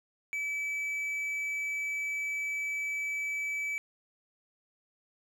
triangle tone with hard clipping, 2300 Hz, D7, 37 cents flat, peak -32 dBFS, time 0.33-3.78 s, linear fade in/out 0 ms, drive 6 dB, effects none

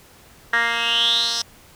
10% pulse tone with band-pass filter sweep, 233 Hz, A#3, 1 cent flat, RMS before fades -20 dBFS, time 0.53-1.42 s, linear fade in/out 5 ms, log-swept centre 1800 to 5100 Hz, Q 7.4, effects pink hiss -49 dBFS RMS until 1.75 s

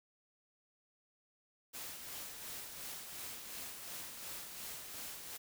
white noise with tremolo, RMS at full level -45 dBFS, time 1.73-5.38 s, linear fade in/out 20 ms, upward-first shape sine, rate 2.8 Hz, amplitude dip 40%, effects none

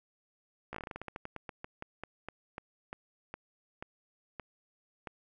slowing click train, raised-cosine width 0.5 ms, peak -25 dBFS, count 25, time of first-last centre 0.73-5.072 s, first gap 15 ms, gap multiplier 1.18, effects none

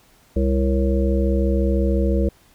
harmonic tone with a mistuned harmonic, 66.7 Hz, C2, 34 cents sharp, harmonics 1 / 3 / 5 / 7 / 8, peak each -18 / -23 / -25 / -26 / -27 dBFS, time 0.36-2.29 s, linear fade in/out 5 ms, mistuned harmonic 8, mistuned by +61 cents, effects pink hiss -55 dBFS RMS until 2.54 s

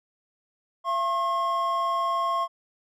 triangle tone pair together, 679.1 / 1078 Hz, F5 / C#6, -49 / -49 cents, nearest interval minor sixth, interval 800 cents, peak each -28 / -22 dBFS, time 0.84-2.48 s, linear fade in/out 50 ms, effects none

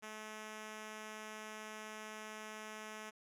5% pulse tone, 215.7 Hz, A3, 34 cents flat, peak -35 dBFS, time 0.02-3.11 s, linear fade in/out 20 ms, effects low-pass 12000 Hz 12 dB/octave

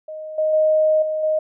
sine tone with level steps, 622.3 Hz, D#5, in tune, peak -29 / -16 / -13 / -20 / -16 dBFS, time 0.08-1.39 s, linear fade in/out 5 ms, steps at 0.38 / 0.53 / 1.02 / 1.23 s, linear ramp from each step 5 ms, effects none

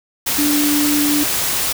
sine tone in noise, 293.7 Hz, D4, in tune, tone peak -15 dBFS, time 0.38-1.24 s, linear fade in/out 10 ms, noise white, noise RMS -19 dBFS, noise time 0.26-1.73 s, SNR +1 dB, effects none

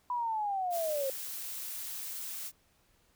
sine linear sweep, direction down, 995 to 523.3 Hz, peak -30 dBFS, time 0.1-1.1 s, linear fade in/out 2 ms
blue noise, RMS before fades -40 dBFS, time 0.7-2.52 s, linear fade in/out 50 ms
effects pink hiss -69 dBFS RMS until 3.15 s

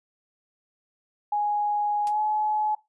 sine tone with pitch glide, 830.6 to 851.5 Hz, G#5 to G#5, 0 to +43 cents, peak -22 dBFS, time 1.32-2.75 s, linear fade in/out 5 ms, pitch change +43 cents, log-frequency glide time 2.07-2.2 s
white noise with exponential decay, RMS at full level -37 dBFS, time 2.07-2.14 s, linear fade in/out 0 ms, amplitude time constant 15 ms
effects noise-tail reverb RT60 0.2 s tail -19 dB re dry + resampled to 24000 Hz

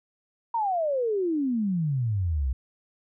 sine exponential sweep, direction down, 951 to 60.7 Hz, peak -23 dBFS, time 0.54-2.53 s, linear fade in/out 5 ms, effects none

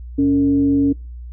sine tone with frequency modulation, 280 Hz, C#4, 18 cents sharp, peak -12 dBFS, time 0.18-0.93 s, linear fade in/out 10 ms, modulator 174 Hz, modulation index 0.35, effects noise-tail reverb RT60 0.3 s tail -24 dB re dry + added 60 Hz sine -30 dBFS peak until 1.32 s

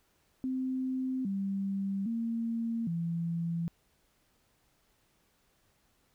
sine tone with pitch steps, 259.5 / 195.9 / 229.7 / 168.1 Hz, C4 / G3 / A#3 / E3, -14 / -1 / -25 / +34 cents, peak -30 dBFS, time 0.44-3.68 s, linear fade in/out 0 ms, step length 810 ms, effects pink hiss -71 dBFS RMS until 6.14 s

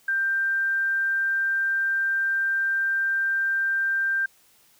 sine tone, 1575 Hz, G6, 8 cents sharp, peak -21 dBFS, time 0.08-4.26 s, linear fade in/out 5 ms, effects white hiss -59 dBFS RMS until 4.79 s

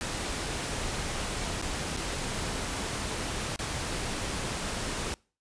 pink noise with dropouts, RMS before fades -33 dBFS, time 0.01-5.14 s, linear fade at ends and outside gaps 0 ms, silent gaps 1.615-1.624 / 1.965-1.972 / 3.56-3.591 s, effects noise-tail reverb RT60 0.4 s tail -26 dB re dry + resampled to 22050 Hz

